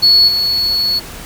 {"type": "tone with level steps", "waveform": "triangle", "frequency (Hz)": 4393, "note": "C#8", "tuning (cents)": -16, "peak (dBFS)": [-3, -11], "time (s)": [0.02, 1], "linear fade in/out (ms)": 20, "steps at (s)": 0.27, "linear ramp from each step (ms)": 20, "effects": ["tanh soft clip ceiling -2 dBFS", "pink hiss -31 dBFS RMS until 1.25 s"]}